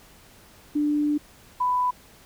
sine tone pair in turn, 295.8 / 994.9 Hz, D4 / B5, +13 / +12 cents, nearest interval octave + major sixth, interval 2099 cents, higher second, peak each -20 dBFS, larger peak neither, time 0.75-1.18 / 1.6-1.91 s, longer first, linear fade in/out 10 ms, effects pink hiss -52 dBFS RMS until 2.25 s

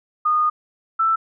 sine tone pair in turn, 1228 / 1326.4 Hz, D#6 / E6, -23 / +10 cents, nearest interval minor second, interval 133 cents, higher second, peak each -15 dBFS, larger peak neither, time 0.25-0.5 / 0.99-1.16 s, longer first, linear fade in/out 10 ms, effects none

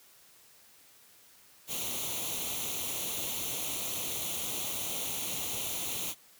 white noise with comb filter, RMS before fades -35 dBFS, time 1.67-6.15 s, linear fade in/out 50 ms, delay 0.3 ms, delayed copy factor +0.75, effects white hiss -59 dBFS RMS until 6.39 s + high-pass 60 Hz 12 dB/octave

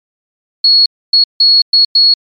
sine tone bursts at uneven times, 4344 Hz, C#8, 36 cents flat, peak -4 dBFS, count 5, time 0.64-0.86 / 1.13-1.24 / 1.4-1.62 / 1.73-1.85 / 1.95-2.14 s, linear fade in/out 5 ms, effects MP3 64 kbps

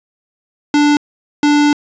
square tone pair in turn, 293.5 / 293.5 Hz, D4 / D4, -1 / -1 cents, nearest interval unison, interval 0 cents, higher neither, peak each -9 dBFS, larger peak neither, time 0.74-0.97 / 1.43-1.73 s, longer second, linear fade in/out 2 ms, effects resampled to 16000 Hz + 8-bit

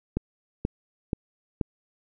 click train, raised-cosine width 3 ms, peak -12 dBFS, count 4, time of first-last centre 0.17-1.612 s, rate 2.08 Hz, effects none

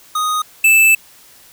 square tone pair in turn, 1244 / 2636 Hz, D#6 / E7, -1 / -1 cents, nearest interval octave + minor second, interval 1300 cents, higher second, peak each -16 / -8 dBFS, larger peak second, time 0.15-0.42 / 0.64-0.95 s, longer second, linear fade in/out 5 ms, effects white hiss -45 dBFS RMS until 1.52 s

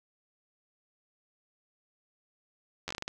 slowing click train, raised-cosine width 0.2 ms, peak -18 dBFS, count 8, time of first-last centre 2.88-3.079 s, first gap 11 ms, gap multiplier 1.31, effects none

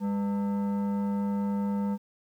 sine tone with frequency modulation, 202.3 Hz, G#3, 45 cents flat, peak -23 dBFS, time 0-1.98 s, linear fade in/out 50 ms, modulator 700 Hz, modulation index 0.41, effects tanh soft clip ceiling -25 dBFS + 10-bit

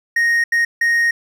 triangle tone bursts at uneven times, 1864.7 Hz, A#6, in tune, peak -11 dBFS, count 3, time 0.16-0.44 / 0.52-0.65 / 0.81-1.11 s, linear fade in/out 5 ms, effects none

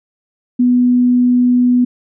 sine tone, 246.9 Hz, B3, in tune, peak -8 dBFS, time 0.59-1.85 s, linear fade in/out 10 ms, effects none

